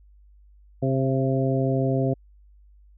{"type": "harmonic tone with a mistuned harmonic", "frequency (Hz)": 132.7, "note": "C3", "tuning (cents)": 25, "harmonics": [1, 2, 3, 4, 5], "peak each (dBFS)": [-23, -26, -28, -29, -30], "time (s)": [0.82, 2.14], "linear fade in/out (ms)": 10, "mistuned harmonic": 5, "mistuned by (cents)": 16, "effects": ["added 50 Hz sine -50 dBFS peak until 2.97 s"]}